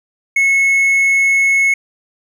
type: tone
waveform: triangle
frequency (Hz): 2189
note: C#7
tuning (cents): -22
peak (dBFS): -8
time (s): 0.36-1.74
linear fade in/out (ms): 5
effects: none